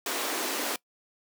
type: high-pass noise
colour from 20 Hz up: pink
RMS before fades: -31 dBFS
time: 0.06-0.76 s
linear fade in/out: 2 ms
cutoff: 260 Hz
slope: 48 dB/octave
effects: noise-tail reverb RT60 0.1 s tail -22 dB re dry